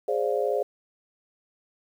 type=chord; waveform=sine; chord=D half-diminished seventh; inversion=second; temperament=equal with one note detuned; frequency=415.3 / 526 / 587.3 / 698.5 Hz; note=Ab4 / C5 / D5 / F5; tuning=0 / +9 / 0 / 0 cents; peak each=-27 / -27 / -29 / -32 dBFS; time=0.08-0.63 s; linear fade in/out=5 ms; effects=9-bit